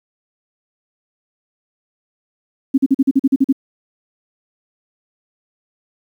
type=tone bursts; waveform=sine; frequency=269.5 Hz; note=C#4; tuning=49 cents flat; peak=-8 dBFS; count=10; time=2.74-3.527 s; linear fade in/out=10 ms; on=40 ms; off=43 ms; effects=8-bit